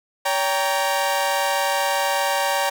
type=chord; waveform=sawtooth; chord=G diminished; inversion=second; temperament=equal with one note detuned; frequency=566.7 / 784 / 932.3 Hz; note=Db5 / G5 / Bb5; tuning=+38 / 0 / 0 cents; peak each=-20 dBFS; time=0.25-2.7 s; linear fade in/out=10 ms; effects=none